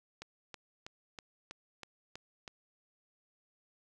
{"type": "click train", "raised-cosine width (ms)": 0.2, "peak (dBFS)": -27, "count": 8, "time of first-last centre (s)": [0.22, 2.478], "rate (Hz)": 3.1, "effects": []}